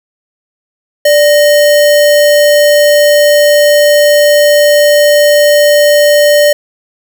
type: tone with sample-and-hold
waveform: sine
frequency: 587.3 Hz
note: D5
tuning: in tune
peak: -3 dBFS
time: 1.05-6.53 s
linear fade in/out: 5 ms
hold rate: 2450 Hz
effects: none